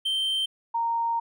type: tone pair in turn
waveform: triangle / sine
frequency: 3125 / 926.6 Hz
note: G7 / A#5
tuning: -6 / -11 cents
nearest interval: octave + major sixth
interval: 2105 cents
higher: first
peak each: -22 / -23 dBFS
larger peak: first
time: 0.05-0.46 / 0.74-1.2 s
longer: second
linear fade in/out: 10 ms
effects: none